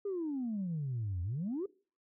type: exponential two-way sweep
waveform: sine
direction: down then up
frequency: 415.3 to 84.3 to 415.3 Hz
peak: -32 dBFS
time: 0.05-1.66 s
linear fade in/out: 5 ms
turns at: 1.22 s
effects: noise-tail reverb RT60 0.4 s tail -23 dB re dry + tanh soft clip ceiling -30 dBFS